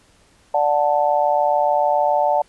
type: chord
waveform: sine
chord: D major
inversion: none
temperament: just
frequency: 587.3 / 734.2 / 881 Hz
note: D5 / F#5 / A5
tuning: 0 / -14 / +2 cents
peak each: -19 dBFS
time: 0.54-2.42 s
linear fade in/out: 5 ms
effects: pink hiss -55 dBFS RMS until 2.48 s + resampled to 24000 Hz